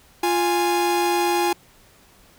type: tone pair together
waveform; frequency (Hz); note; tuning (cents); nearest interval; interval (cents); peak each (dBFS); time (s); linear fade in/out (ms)
45% pulse; 348.9 / 827; F4 / G#5; -2 / -8; octave + minor third; 1494; -21; 0.23-1.53; 5
effects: pink hiss -53 dBFS RMS until 2.38 s